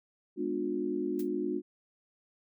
sine chord, G# diminished seventh, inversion none, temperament just, 207.7 / 249.2 / 299 / 358.8 Hz, G#3 / B3 / D4 / F4, 0 / +16 / +31 / +47 cents, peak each -39 / -38 / -34 / -33 dBFS, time 0.36-1.62 s, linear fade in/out 50 ms
blue noise with exponential decay, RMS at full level -42 dBFS, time 1.19-1.29 s, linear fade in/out 5 ms, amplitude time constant 21 ms
effects none

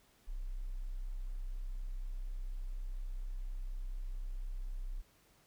sine tone, 32.08 Hz, C1, 33 cents flat, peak -37 dBFS, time 0.27-5.02 s, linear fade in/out 20 ms, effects pink hiss -68 dBFS RMS until 5.46 s

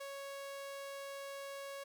sawtooth tone, 554.4 Hz, C#5, in tune, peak -40 dBFS, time 0-1.84 s, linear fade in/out 10 ms, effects none

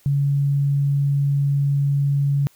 sine tone, 141 Hz, C#3, 30 cents sharp, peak -16 dBFS, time 0.06-2.47 s, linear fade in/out 0 ms, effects white hiss -56 dBFS RMS until 2.55 s

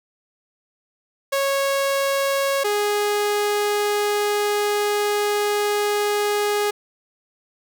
sawtooth tone pair in turn, 551 / 414.1 Hz, C#5 / G#4, -11 / -5 cents, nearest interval perfect fourth, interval 494 cents, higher first, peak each -15 dBFS, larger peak neither, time 1.32-2.64 / 2.64-6.71 s, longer second, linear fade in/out 10 ms, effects none

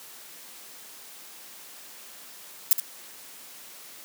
violet noise with echo, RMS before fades -17 dBFS, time 2.71-2.73 s, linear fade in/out 0 ms, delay 70 ms, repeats 1, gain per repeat -10 dB, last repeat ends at 2.8 s, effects white hiss -46 dBFS RMS until 4.04 s + high-pass 200 Hz 12 dB/octave

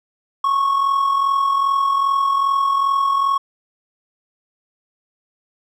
triangle tone with amplitude modulation, 1102 Hz, C#6, 11 cents flat, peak -10 dBFS, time 0.44-3.38 s, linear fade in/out 5 ms, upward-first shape sine, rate 42.5 Hz, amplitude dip 55%, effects tanh soft clip ceiling -6 dBFS

